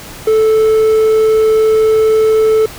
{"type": "tone", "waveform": "triangle", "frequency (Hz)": 438, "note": "A4", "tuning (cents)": -8, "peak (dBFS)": -5, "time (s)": [0.27, 2.66], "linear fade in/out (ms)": 5, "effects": ["pink hiss -31 dBFS RMS until 2.78 s"]}